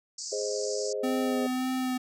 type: band-pass noise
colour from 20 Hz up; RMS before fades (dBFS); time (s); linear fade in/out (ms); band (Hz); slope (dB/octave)
pink; -38; 0.18-0.93; 5; 4600 to 7800; 96
type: chord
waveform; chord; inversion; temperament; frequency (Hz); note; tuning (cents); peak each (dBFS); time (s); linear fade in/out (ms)
sine; Ab major; none; equal; 415.3 / 523.3 / 622.3; Ab4 / C5 / Eb5; 0 / 0 / 0; -32 / -33 / -36; 0.32-1.47; 5
type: tone with vibrato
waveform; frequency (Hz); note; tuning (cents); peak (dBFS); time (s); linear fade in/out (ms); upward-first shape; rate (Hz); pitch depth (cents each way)
square; 255.9; C4; -38; -28; 1.03-1.98; 10; sine; 1.8; 17
effects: none